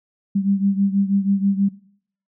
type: beating tone pair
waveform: sine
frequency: 196 / 202.2 Hz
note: G3 / G#3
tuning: 0 / -46 cents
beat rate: 6.2 Hz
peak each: -18 / -22 dBFS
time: 0.35-1.69 s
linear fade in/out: 10 ms
effects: noise-tail reverb RT60 0.6 s tail -19 dB re dry